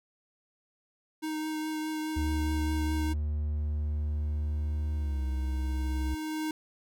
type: tone with vibrato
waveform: square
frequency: 311.1 Hz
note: D#4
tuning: in tune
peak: -32 dBFS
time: 1.22-3.14 s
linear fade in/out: 20 ms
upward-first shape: triangle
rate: 4.8 Hz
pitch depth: 14 cents each way
type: tone with pitch glide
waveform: triangle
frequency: 75 to 66.05 Hz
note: D2 to C2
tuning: +37 to +17 cents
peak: -26 dBFS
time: 2.16-6.15 s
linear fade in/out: 10 ms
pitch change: -220 cents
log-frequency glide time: 4.96-5.25 s
type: tone with exponential growth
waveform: square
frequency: 311.1 Hz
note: D#4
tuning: in tune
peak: -30 dBFS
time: 3.56-6.51 s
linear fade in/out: 2 ms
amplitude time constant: 640 ms
effects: none